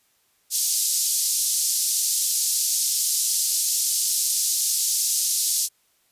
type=band-pass noise; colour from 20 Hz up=pink; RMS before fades=-23 dBFS; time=0.5-5.69 s; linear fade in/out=50 ms; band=5100 to 13000 Hz; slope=24 dB/octave; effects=white hiss -65 dBFS RMS until 6.11 s + resampled to 32000 Hz